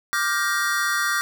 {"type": "chord", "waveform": "square", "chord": "G minor seventh", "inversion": "second", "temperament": "just", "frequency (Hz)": [1176, 1411.2, 1568, 1881.6], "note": ["D6", "F6", "G6", "Bb6"], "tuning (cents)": [2, 18, 0, 16], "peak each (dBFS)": -27, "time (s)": [0.13, 1.21], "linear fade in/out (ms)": 0, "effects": []}